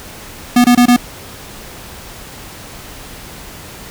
square tone bursts, 244 Hz, B3, 21 cents flat, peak -6 dBFS, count 4, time 0.56-0.964 s, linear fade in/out 5 ms, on 83 ms, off 24 ms, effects pink hiss -33 dBFS RMS until 3.9 s

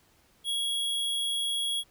square tone, 3322 Hz, G#7, in tune, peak -28 dBFS, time 0.44-1.84 s, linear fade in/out 50 ms, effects pink hiss -64 dBFS RMS until 1.9 s

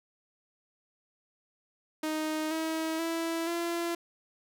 sawtooth tone with pitch steps, 311.1 / 320.6 / 330.4 / 340.4 Hz, D#4 / E4 / E4 / F4, 0 / -48 / +4 / -44 cents, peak -26 dBFS, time 2.03-3.95 s, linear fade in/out 5 ms, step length 480 ms, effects none

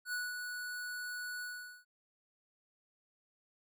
square tone with ADSR envelope, 1473 Hz, F#6, 8 cents flat, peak -35 dBFS, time 0.05-1.85 s, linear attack 78 ms, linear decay 200 ms, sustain -5 dB, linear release 430 ms, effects none

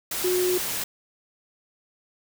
sine tone in noise, 363.4 Hz, F#4, 31 cents flat, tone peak -21 dBFS, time 0.24-0.58 s, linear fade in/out 5 ms, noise white, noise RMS -29 dBFS, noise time 0.11-0.84 s, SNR +5 dB, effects none

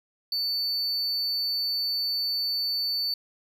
triangle tone, 4500 Hz, C#8, 25 cents sharp, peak -24 dBFS, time 0.32-3.14 s, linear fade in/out 2 ms, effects none

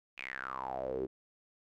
sawtooth tone with band-pass filter sweep, 65.41 Hz, C2, in tune, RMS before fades -39 dBFS, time 0.17-1.07 s, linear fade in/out 20 ms, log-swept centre 2600 to 350 Hz, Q 8.5, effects none

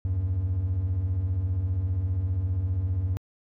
triangle beating tone pair, 79 / 94 Hz, D#2 / F#2, +27 / +28 cents, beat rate 15 Hz, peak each -29 / -22 dBFS, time 0.05-3.17 s, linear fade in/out 0 ms, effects tanh soft clip ceiling -17 dBFS

